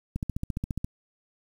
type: click train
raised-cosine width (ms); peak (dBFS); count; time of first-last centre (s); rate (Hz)
5; -17; 11; 0.16-0.845; 14.6
effects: 8-bit